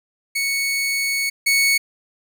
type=tone pair in turn; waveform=sawtooth; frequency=2217 / 2217 Hz; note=C#7 / C#7; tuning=0 / 0 cents; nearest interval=unison; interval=0 cents; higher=neither; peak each=-16 / -11 dBFS; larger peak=second; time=0.35-1.3 / 1.46-1.78 s; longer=first; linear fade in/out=10 ms; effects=none